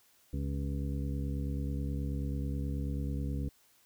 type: harmonic tone with a mistuned harmonic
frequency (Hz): 69.3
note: C#2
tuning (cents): 0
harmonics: 1 / 2 / 3 / 4 / 6 / 7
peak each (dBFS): -34 / -37 / -42 / -41 / -51 / -50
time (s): 0.33-3.49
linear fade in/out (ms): 5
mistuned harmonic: 6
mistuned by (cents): -71
effects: white hiss -66 dBFS RMS until 3.85 s